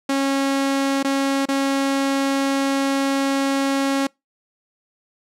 sawtooth tone with dropouts, 273.9 Hz, C#4, 21 cents flat, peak -14 dBFS, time 0.09-4.07 s, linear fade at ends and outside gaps 5 ms, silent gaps 1.029-1.045 / 1.456-1.486 s, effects noise-tail reverb RT60 0.2 s tail -26 dB re dry + low-pass 10000 Hz 12 dB/octave

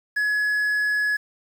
triangle tone with quantisation, 1691 Hz, G#6, 31 cents sharp, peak -18 dBFS, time 0.16-1.17 s, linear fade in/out 10 ms, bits 8, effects none

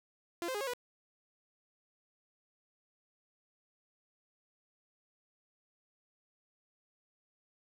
sawtooth tone with pitch steps, 343.1 / 520 / 412.3 / 545 / 490.4 Hz, F4 / C5 / G#4 / C#5 / B4, -31 / -11 / -13 / -29 / -12 cents, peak -31 dBFS, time 0.42-0.735 s, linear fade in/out 0 ms, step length 63 ms, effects none

